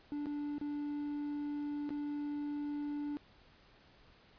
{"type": "tone with dropouts", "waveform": "triangle", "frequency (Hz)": 292.2, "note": "D4", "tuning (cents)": -9, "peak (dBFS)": -34, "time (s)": [0.12, 3.17], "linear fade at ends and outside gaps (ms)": 0, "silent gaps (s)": [[0.258, 0.267], [0.582, 0.613], [1.892, 1.905]], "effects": ["pink hiss -63 dBFS RMS until 4.38 s", "resampled to 11025 Hz"]}